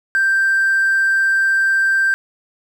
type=tone with hard clipping; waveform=triangle; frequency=1571 Hz; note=G6; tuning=3 cents sharp; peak=-13 dBFS; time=0.15-2.14 s; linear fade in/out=0 ms; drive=4 dB; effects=none